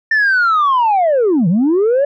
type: linear two-way sweep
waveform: sine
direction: down then up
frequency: 1800 to 155.56 to 581 Hz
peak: -8 dBFS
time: 0.11-2.05 s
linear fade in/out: 5 ms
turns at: 1.48 s
effects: tanh soft clip ceiling -8 dBFS